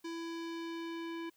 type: tone with low-pass filter sweep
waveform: square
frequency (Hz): 332.8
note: E4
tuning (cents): +17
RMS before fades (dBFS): -41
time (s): 0.04-1.3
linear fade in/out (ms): 10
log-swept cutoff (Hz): 5600 to 2900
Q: 1.3
effects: white hiss -72 dBFS RMS until 1.36 s